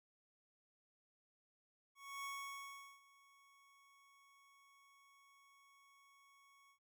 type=tone with ADSR envelope; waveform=25% pulse; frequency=1108.7 Hz; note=C#6; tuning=in tune; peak=-40 dBFS; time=1.95-6.79 s; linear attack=290 ms; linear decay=760 ms; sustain=-23 dB; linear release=88 ms; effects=none